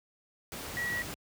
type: tone in noise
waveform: sine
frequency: 1925 Hz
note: B6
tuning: 45 cents flat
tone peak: -31 dBFS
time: 0.77-1.02 s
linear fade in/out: 0 ms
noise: pink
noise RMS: -40 dBFS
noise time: 0.52-1.14 s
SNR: +6 dB
effects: high-pass 60 Hz 12 dB/octave